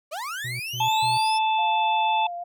35% pulse linear sweep, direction up, 554.4 to 5380 Hz, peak -28 dBFS, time 0.11-1.39 s, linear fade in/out 20 ms
triangle tone bursts, 123.47 Hz, B2, in tune, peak -30 dBFS, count 3, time 0.44-1.18 s, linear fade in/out 10 ms, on 160 ms, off 130 ms
harmonic tone, 876 Hz, A5, 8 cents flat, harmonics 1 / 3 / 4, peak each -20 / -30 / -32 dBFS, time 0.8-2.27 s, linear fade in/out 5 ms
sine tone with vibrato, 698.5 Hz, F5, in tune, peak -30 dBFS, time 1.58-2.44 s, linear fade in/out 10 ms, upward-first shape sine, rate 6.1 Hz, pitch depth 13 cents each way
effects none

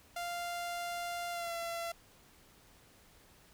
sawtooth tone with pitch glide, 696 to 677.4 Hz, F5 to E5, -6 to +47 cents, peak -33 dBFS, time 0.16-1.92 s, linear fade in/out 5 ms, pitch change -47 cents, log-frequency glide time 1.31-1.53 s, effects pink hiss -62 dBFS RMS until 3.53 s

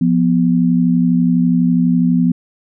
sine tone pair together, 174.78 / 246.9 Hz, F3 / B3, +2 / 0 cents, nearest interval tritone, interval 598 cents, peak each -13 dBFS, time 0.01-2.32 s, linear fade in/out 5 ms, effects none

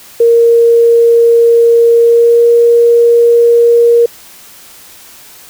sine tone with pitch glide, 466.2 to 470.3 Hz, A#4 to A#4, 0 to +15 cents, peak -3 dBFS, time 0.2-4.06 s, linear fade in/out 5 ms, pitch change +15 cents, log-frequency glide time 1.99-2.45 s, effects white hiss -36 dBFS RMS until 5.49 s

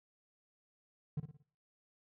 triangle tone with echo, 148.9 Hz, D3, 24 cents sharp, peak -30 dBFS, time 1.17-1.2 s, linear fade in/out 5 ms, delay 57 ms, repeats 4, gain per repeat -8 dB, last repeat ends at 1.428 s, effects noise-tail reverb RT60 0.5 s tail -22 dB re dry + tanh soft clip ceiling -26 dBFS

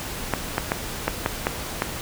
clicks, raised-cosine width 0.5 ms, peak -5 dBFS, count 7, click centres 0.337 / 0.581 / 0.719 / 1.08 / 1.261 / 1.469 / 1.821 s, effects pink hiss -32 dBFS RMS until 2.01 s

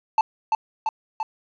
triangle tone with echo, 880 Hz, A5, in tune, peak -12 dBFS, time 0.18-0.21 s, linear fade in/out 2 ms, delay 340 ms, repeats 3, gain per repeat -3 dB, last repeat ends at 1.23 s, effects resampled to 16000 Hz + 9-bit

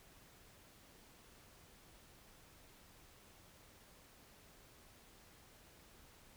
silence, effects pink hiss -63 dBFS RMS until 6.36 s

